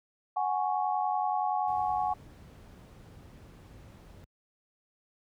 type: chord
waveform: sine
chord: F# suspended second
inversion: none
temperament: equal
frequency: 740 / 830.6 / 1108.7 Hz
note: F#5 / G#5 / C#6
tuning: 0 / 0 / 0 cents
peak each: -30 / -30 / -35 dBFS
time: 0.36-2.14 s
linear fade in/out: 10 ms
type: noise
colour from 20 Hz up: brown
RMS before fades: -47 dBFS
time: 1.68-4.24 s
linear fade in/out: 0 ms
effects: high-pass 60 Hz 12 dB/octave